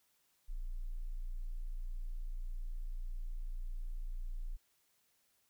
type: tone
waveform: sine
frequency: 29.14 Hz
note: A#0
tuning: in tune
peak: -37 dBFS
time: 0.48-4.57 s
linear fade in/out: 20 ms
effects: white hiss -75 dBFS RMS until 5.49 s